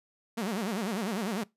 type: tone with vibrato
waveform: sawtooth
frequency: 207.6 Hz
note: G#3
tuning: in tune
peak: -26 dBFS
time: 0.37-1.44 s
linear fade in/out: 10 ms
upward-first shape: sine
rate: 10 Hz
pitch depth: 230 cents each way
effects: noise-tail reverb RT60 0.2 s tail -23 dB re dry + resampled to 32000 Hz